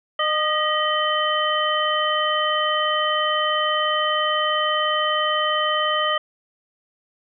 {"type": "tone cluster", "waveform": "sine", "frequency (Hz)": [610, 1226, 1904, 3063], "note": ["D#5", "D#6", "A#6", "G7"], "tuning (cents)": [-34, -26, 36, -41], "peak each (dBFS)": [-25, -22, -26, -24], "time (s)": [0.19, 6.18], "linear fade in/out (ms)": 5, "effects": []}